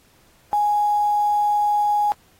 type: tone with quantisation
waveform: sine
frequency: 830.6 Hz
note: G#5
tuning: in tune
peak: -16 dBFS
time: 0.53-2.12 s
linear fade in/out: 0 ms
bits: 7
effects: pink hiss -57 dBFS RMS until 2.39 s + AAC 48 kbps